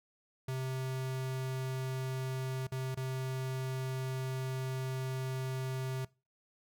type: tone with dropouts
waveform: square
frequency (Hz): 130.81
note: C3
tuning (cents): 0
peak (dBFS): -35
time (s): 0.48-6.05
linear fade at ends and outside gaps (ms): 5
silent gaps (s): 2.67-2.719 / 2.947-2.971
effects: noise-tail reverb RT60 0.3 s tail -22 dB re dry